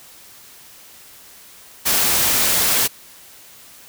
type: noise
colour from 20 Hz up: white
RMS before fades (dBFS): -17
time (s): 1.85-2.88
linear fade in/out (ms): 20
effects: white hiss -44 dBFS RMS until 3.88 s